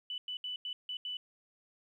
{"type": "tone bursts at uneven times", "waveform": "sine", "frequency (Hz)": 2983, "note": "F#7", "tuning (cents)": 13, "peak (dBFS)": -36, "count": 6, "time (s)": [[0.1, 0.18], [0.28, 0.37], [0.44, 0.56], [0.65, 0.73], [0.89, 0.97], [1.05, 1.17]], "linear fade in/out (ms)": 2, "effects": ["12-bit"]}